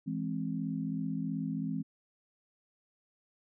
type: chord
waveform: sine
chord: E augmented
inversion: none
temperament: equal with one note detuned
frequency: 164.81 / 207.7 / 263.4 Hz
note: E3 / G#3 / B#3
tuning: 0 / 0 / +12 cents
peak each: -36 / -37 / -36 dBFS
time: 0.06-1.83 s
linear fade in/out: 20 ms
effects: none